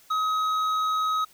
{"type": "tone with hard clipping", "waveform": "triangle", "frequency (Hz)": 1269, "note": "D#6", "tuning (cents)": 34, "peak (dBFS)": -24, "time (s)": [0.1, 1.25], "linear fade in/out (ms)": 10, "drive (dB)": 10, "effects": ["white hiss -56 dBFS RMS until 1.33 s"]}